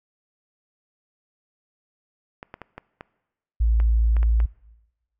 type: clicks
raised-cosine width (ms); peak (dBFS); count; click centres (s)
0.5; -21; 9; 2.429 / 2.541 / 2.617 / 2.78 / 3.009 / 3.801 / 4.167 / 4.23 / 4.402
type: tone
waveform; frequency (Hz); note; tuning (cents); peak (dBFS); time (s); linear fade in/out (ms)
sine; 56.2; A1; +37; -16; 3.6-4.46; 10
effects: noise-tail reverb RT60 1.0 s tail -21 dB re dry